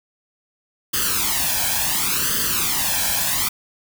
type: noise with flanger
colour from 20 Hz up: white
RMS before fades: -21 dBFS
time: 0.93-3.49 s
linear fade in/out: 10 ms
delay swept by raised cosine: 0.63 to 1.25 ms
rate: 0.7 Hz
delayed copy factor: +0.8
effects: none